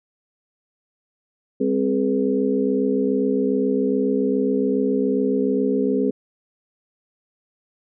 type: tone cluster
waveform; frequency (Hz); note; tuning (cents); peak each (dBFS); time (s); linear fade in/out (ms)
sine; 201.5 / 264 / 419.4 / 486.6; G3 / C4 / G#4 / B4; +48 / +16 / +17 / -26; -25 / -21 / -22 / -26; 1.6-6.11; 10
effects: none